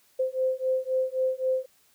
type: beating tone pair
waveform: sine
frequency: 517 / 520.8 Hz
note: C5 / C5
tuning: -21 / -8 cents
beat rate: 3.8 Hz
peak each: -27 dBFS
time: 0.19-1.66 s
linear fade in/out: 10 ms
effects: white hiss -63 dBFS RMS until 1.94 s